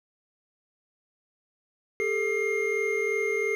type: tone cluster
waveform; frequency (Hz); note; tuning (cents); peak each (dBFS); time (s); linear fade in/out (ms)
triangle; 402.8 / 445.7 / 2124; G4 / A4 / C7; +47 / +22 / +25; -27; 2-3.55; 0
effects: none